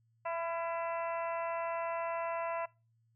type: harmonic tone with a mistuned harmonic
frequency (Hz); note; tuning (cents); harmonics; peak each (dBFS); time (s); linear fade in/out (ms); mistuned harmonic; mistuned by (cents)
334; E4; +23; 2 / 3 / 4 / 5 / 6 / 7 / 8; -36 / -38 / -45 / -51 / -48 / -54 / -49; 0.25-2.66; 10; 4; +32
effects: noise-tail reverb RT60 0.3 s tail -25 dB re dry + added 114 Hz sine -69 dBFS peak until 3.15 s